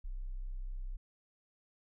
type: tone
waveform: sine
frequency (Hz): 32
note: C1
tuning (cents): -38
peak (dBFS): -37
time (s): 0.04-0.97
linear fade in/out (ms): 10
effects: none